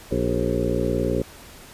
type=harmonic tone with a mistuned harmonic; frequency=59.7 Hz; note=A#1; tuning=42 cents sharp; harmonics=1 / 2 / 3 / 4 / 5 / 6 / 7 / 8 / 9; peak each=-29 / -29 / -29 / -29 / -29 / -29 / -29 / -29 / -29 dBFS; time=0.11-1.22 s; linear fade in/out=5 ms; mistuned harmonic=6; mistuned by=+81 cents; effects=pink hiss -44 dBFS RMS until 1.73 s + resampled to 32000 Hz